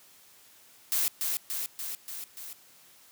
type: noise with echo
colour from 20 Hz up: blue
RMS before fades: -27 dBFS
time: 0.92-1.08 s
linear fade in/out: 0 ms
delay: 290 ms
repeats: 5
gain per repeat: -3 dB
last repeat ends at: 2.53 s
effects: white hiss -57 dBFS RMS until 3.11 s + high-pass 80 Hz 12 dB/octave